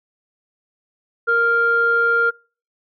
sine tone pair together, 466.2 / 1396.9 Hz, A#4 / F6, 0 / 0 cents, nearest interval octave + perfect fifth, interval 1900 cents, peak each -20 / -14 dBFS, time 1.27-2.31 s, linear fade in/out 20 ms, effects noise-tail reverb RT60 0.4 s tail -26 dB re dry + tanh soft clip ceiling -7 dBFS

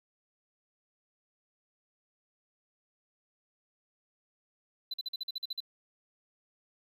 triangle tone bursts, 4016 Hz, B7, 28 cents sharp, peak -32 dBFS, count 10, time 4.91-5.604 s, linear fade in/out 5 ms, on 28 ms, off 46 ms, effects none

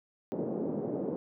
white band-pass noise, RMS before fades -34 dBFS, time 0.32-1.16 s, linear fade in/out 0 ms, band 160 to 490 Hz, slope 24 dB/octave, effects none

